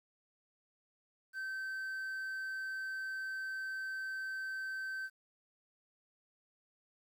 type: tone with quantisation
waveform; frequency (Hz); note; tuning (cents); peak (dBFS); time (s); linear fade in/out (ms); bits
triangle; 1546; G6; -24; -36; 1.33-5.1; 50; 11
effects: none